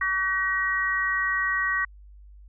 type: harmonic tone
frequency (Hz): 380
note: F#4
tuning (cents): +46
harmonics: 3 / 4 / 5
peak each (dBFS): -29 / -30 / -24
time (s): 0.01-1.85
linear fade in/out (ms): 5
effects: added 50 Hz sine -45 dBFS peak until 2.48 s